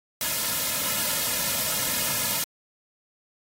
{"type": "noise with comb filter", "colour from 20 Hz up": "white", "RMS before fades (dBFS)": -26, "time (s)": [0.21, 2.44], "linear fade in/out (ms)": 2, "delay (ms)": 2.6, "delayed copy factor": -0.9, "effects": ["AAC 48 kbps"]}